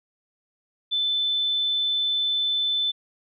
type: tone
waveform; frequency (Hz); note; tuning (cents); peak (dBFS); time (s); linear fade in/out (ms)
sine; 3520; A7; 0; -21; 0.91-2.92; 20
effects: none